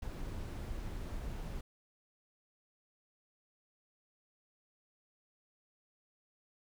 brown noise, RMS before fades -41 dBFS, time 0.02-1.61 s, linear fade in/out 5 ms, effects none

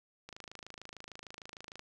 click train, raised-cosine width 0.2 ms, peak -29 dBFS, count 41, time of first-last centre 0.29-1.794 s, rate 26.6 Hz, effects none

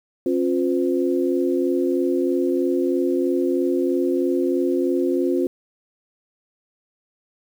sine tone cluster, 270.2 / 353.3 / 512 Hz, C#4 / F4 / C5, -44 / +20 / -38 cents, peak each -22 / -20 / -27 dBFS, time 0.26-5.47 s, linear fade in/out 2 ms, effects 8-bit

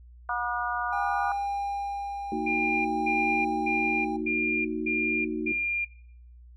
harmonic tone, 241.5 Hz, B3, 39 cents flat, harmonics 3 / 4 / 5 / 6, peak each -32 / -32 / -32 / -32 dBFS, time 0.29-1.32 s, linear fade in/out 2 ms
triangle tone with tremolo, 803 Hz, G5, 41 cents sharp, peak -26 dBFS, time 0.92-4.17 s, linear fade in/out 10 ms, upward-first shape sine, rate 0.54 Hz, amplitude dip 45%
sine chord, D# minor, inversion second, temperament equal with one note detuned, 228.9 / 311.1 / 370 Hz, A#3 / D#4 / F#4, -31 / 0 / 0 cents, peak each -32 dBFS, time 2.32-5.52 s, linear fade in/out 2 ms
sine tone bursts, 2400 Hz, D7, 37 cents sharp, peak -26 dBFS, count 6, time 2.46-5.85 s, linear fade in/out 10 ms, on 390 ms, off 210 ms
effects noise-tail reverb RT60 0.6 s tail -17 dB re dry + added 60 Hz sine -47 dBFS peak until 6.56 s

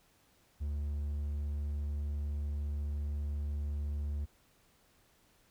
triangle tone, 72.9 Hz, D2, 12 cents flat, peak -31 dBFS, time 0.6-4.26 s, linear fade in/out 20 ms, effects pink hiss -68 dBFS RMS until 5.5 s

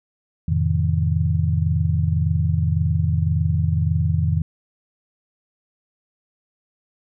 sine chord, F dominant seventh, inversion none, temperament just, 87.31 / 109.13 / 130.96 / 157.15 Hz, F2 / A2 / C3 / Eb3, 0 / -14 / +2 / +18 cents, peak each -20 / -25 / -26 / -21 dBFS, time 0.48-4.42 s, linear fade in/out 5 ms, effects none

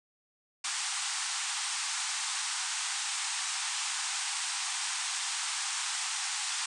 white band-pass noise, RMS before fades -34 dBFS, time 0.64-6.66 s, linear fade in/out 5 ms, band 760 to 9200 Hz, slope 96 dB/octave, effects none

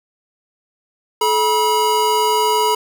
square tone pair together, 430.3 / 968 Hz, A4 / B5, -39 / -35 cents, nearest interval octave + major second, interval 1404 cents, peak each -19 / -16 dBFS, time 1.21-2.75 s, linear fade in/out 5 ms, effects none

